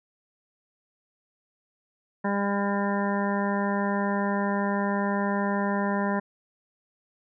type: harmonic tone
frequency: 200.7 Hz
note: G3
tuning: 41 cents sharp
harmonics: 1 / 2 / 3 / 4 / 5 / 7 / 8 / 9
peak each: -26 / -33 / -32 / -34 / -32 / -39 / -39 / -36 dBFS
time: 2.24-6.2 s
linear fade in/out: 10 ms
effects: none